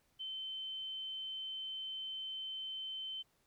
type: tone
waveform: sine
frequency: 3080 Hz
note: G7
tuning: 31 cents flat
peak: -40 dBFS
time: 0.19-3.23 s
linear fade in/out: 20 ms
effects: pink hiss -75 dBFS RMS until 3.46 s